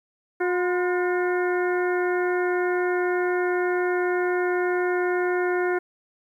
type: harmonic tone with a mistuned harmonic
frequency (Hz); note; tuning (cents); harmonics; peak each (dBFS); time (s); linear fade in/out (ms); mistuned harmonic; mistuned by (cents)
359.6; F#4; -49; 1 / 2 / 3 / 4 / 5 / 6; -22 / -30 / -36 / -30 / -34 / -38; 0.4-5.79; 10; 3; -75
effects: 10-bit